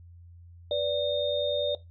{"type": "tone cluster", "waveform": "sine", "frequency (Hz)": [492.8, 583, 3663], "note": ["B4", "D5", "A#7"], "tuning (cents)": [-4, -13, -31], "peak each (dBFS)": [-32, -26, -32], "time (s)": [0.71, 1.75], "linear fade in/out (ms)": 2, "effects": ["noise-tail reverb RT60 0.2 s tail -17 dB re dry", "added 86 Hz sine -47 dBFS peak until 1.9 s"]}